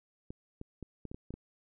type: clicks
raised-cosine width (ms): 3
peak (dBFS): -29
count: 8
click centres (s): 0.305 / 0.614 / 0.827 / 1.053 / 1.115 / 1.145 / 1.306 / 1.34
effects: none